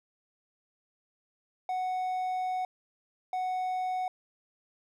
triangle tone bursts at uneven times, 740 Hz, F#5, in tune, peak -27 dBFS, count 2, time 1.69-2.65 / 3.33-4.08 s, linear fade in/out 2 ms, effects none

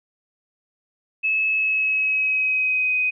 sine tone with pitch glide, 2593 to 2506 Hz, E7 to D#7, -29 to +12 cents, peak -18 dBFS, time 1.23-3.11 s, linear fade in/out 20 ms, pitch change -59 cents, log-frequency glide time 1.48-2.97 s, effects none

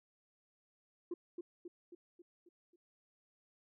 sine tone with echo, 349.2 Hz, F4, in tune, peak -35 dBFS, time 1.11-1.14 s, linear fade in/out 5 ms, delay 270 ms, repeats 6, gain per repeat -5 dB, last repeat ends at 2.76 s, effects tanh soft clip ceiling -35 dBFS

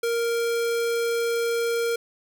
square tone, 466.2 Hz, A#4, in tune, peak -23 dBFS, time 0.03-1.96 s, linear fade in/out 5 ms, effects none

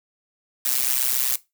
blue noise with amplitude modulation, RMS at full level -18 dBFS, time 0.65-1.36 s, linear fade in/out 5 ms, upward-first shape sine, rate 128 Hz, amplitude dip 100%, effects noise-tail reverb RT60 0.2 s tail -18 dB re dry

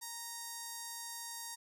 5% pulse tone with notch filter, 932.3 Hz, A#5, in tune, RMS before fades -45 dBFS, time 0.01-1.56 s, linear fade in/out 20 ms, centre 2700 Hz, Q 1.1, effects none

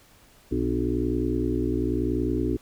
harmonic tone with a mistuned harmonic, 60.9 Hz, B1, 24 cents flat, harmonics 1 / 2 / 4 / 5 / 6 / 7, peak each -30 / -32 / -29 / -28 / -29 / -34 dBFS, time 0.51-2.57 s, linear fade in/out 10 ms, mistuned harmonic 4, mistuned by +73 cents, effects pink hiss -56 dBFS RMS until 2.61 s

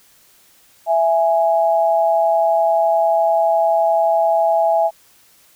sine tone pair together, 662.2 / 830.6 Hz, E5 / G#5, +8 / 0 cents, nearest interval major third, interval 392 cents, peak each -14 / -17 dBFS, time 0.86-4.91 s, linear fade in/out 50 ms, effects white hiss -52 dBFS RMS until 5.55 s

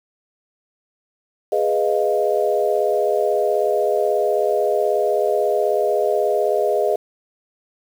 sine chord, F half-diminished seventh, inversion first, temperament equal, 415.3 / 493.9 / 622.3 / 698.5 Hz, Ab4 / Cb5 / Eb5 / F5, 0 / 0 / 0 / 0 cents, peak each -20 / -23 / -20 / -24 dBFS, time 1.52-6.96 s, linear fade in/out 5 ms, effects 7-bit

